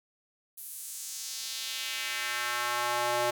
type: tone with high-pass filter sweep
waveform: square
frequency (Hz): 120.9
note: B2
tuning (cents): -36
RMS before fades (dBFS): -33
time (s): 0.57-3.31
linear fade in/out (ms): 10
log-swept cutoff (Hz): 12000 to 570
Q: 1.5
effects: none